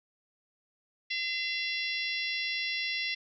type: harmonic tone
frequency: 682 Hz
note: F5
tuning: 41 cents flat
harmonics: 3 / 4 / 5 / 6 / 7 / 8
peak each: -34 / -36 / -38 / -40 / -41 / -42 dBFS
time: 1.1-3.15 s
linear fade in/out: 10 ms
effects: none